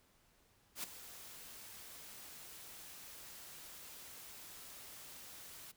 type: noise with ADSR envelope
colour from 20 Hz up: white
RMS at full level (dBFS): -40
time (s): 0.75-5.72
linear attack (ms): 88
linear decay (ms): 5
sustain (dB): -13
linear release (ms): 12
effects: pink hiss -71 dBFS RMS until 5.76 s